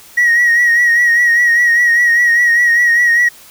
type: tone with vibrato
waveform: triangle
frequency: 1900 Hz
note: A#6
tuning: 33 cents sharp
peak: -5 dBFS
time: 0.17-3.29 s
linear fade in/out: 10 ms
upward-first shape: sine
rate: 5 Hz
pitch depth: 43 cents each way
effects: tanh soft clip ceiling -3 dBFS + white hiss -40 dBFS RMS until 3.5 s